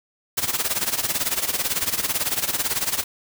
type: noise with tremolo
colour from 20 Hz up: white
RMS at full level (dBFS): -21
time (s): 0.37-3.04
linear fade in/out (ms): 10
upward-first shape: sine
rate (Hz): 18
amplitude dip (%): 80
effects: none